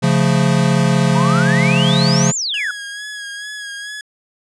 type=chord; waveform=square; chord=Db augmented; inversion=none; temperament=equal; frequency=138.59 / 174.61 / 220 Hz; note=Db3 / F3 / A3; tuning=0 / 0 / 0 cents; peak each=-16 / -16 / -20 dBFS; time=0.02-2.32 s; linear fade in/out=20 ms
type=exponential two-way sweep; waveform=sine; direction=up then down; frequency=927 to 7410 to 1405 Hz; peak=-18 dBFS; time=1.15-2.71 s; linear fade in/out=2 ms; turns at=2.35 s
type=tone with vibrato; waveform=sawtooth; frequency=1661.2 Hz; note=G#6; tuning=in tune; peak=-23 dBFS; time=2.54-4.01 s; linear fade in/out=2 ms; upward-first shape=sine; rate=2.3 Hz; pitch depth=37 cents each way
effects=resampled to 22050 Hz